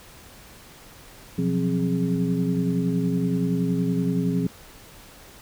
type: tone cluster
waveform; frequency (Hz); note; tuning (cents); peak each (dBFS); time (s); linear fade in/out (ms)
sine; 123.9 / 175.1 / 185.8 / 264.9 / 415; B2 / F3 / F#3 / C4 / G#4; +6 / +5 / +7 / +22 / -1; -30 / -23 / -32 / -26 / -32; 1.38-4.47; 5
effects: pink hiss -47 dBFS RMS until 5.41 s